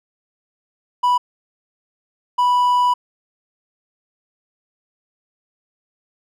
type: tone bursts at uneven times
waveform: triangle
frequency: 985 Hz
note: B5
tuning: 5 cents flat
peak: -11 dBFS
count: 2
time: 1.03-1.18 / 2.38-2.94 s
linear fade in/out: 10 ms
effects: none